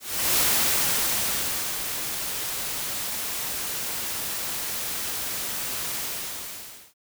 white noise with ADSR envelope, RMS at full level -21 dBFS, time 0-6.94 s, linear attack 360 ms, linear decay 1400 ms, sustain -9 dB, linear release 950 ms, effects none

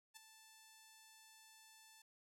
5% pulse tone with ADSR envelope, 880 Hz, A5, in tune, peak -40 dBFS, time 0.14-2.02 s, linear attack 27 ms, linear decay 8 ms, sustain -10 dB, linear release 4 ms, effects none

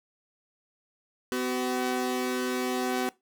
sawtooth tone pair together, 252.5 / 378.3 Hz, B3 / F#4, +39 / +38 cents, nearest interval perfect fifth, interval 699 cents, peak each -26 dBFS, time 1.32-3.09 s, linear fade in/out 0 ms, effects noise-tail reverb RT60 0.2 s tail -20 dB re dry

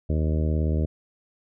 harmonic tone, 77.78 Hz, D#2, in tune, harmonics 1 / 2 / 3 / 4 / 5 / 6 / 7 / 8, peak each -22 / -28 / -32 / -34 / -36 / -38 / -39 / -40 dBFS, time 0.09-0.86 s, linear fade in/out 10 ms, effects none

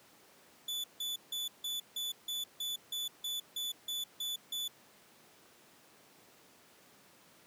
40% pulse tone bursts, 3475 Hz, A7, 22 cents flat, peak -34 dBFS, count 13, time 0.68-4.68 s, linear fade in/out 5 ms, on 160 ms, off 160 ms, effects pink hiss -61 dBFS RMS until 7.46 s + high-pass 200 Hz 12 dB/octave

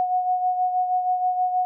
sine beating tone pair, 731 / 737.3 Hz, F#5 / F#5, -21 / -6 cents, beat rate 6.3 Hz, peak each -20 / -29 dBFS, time 0-1.65 s, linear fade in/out 0 ms, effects none

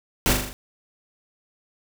pink noise with echo, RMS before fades -19 dBFS, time 0.26-0.33 s, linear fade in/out 0 ms, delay 40 ms, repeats 5, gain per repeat -4 dB, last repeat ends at 0.53 s, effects none

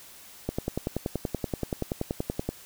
click train, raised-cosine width 2 ms, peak -14 dBFS, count 22, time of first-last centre 0.49-2.49 s, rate 10.5 Hz, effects white hiss -49 dBFS RMS until 2.65 s

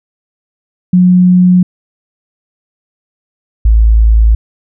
sine tone pair in turn, 180.9 / 54.94 Hz, F#3 / A1, -39 / -2 cents, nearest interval octave + major sixth, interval 2063 cents, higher first, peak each -3 dBFS, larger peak neither, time 0.93-1.63 / 3.65-4.35 s, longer neither, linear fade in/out 5 ms, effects none

